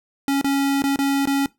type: tone with dropouts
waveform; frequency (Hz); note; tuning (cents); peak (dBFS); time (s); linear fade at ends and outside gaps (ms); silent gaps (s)
square; 277.2; C#4; 0; -18; 0.28-1.46; 1; 0.413-0.444 / 0.821-0.839 / 0.96-0.989 / 1.255-1.273
effects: noise-tail reverb RT60 0.2 s tail -20 dB re dry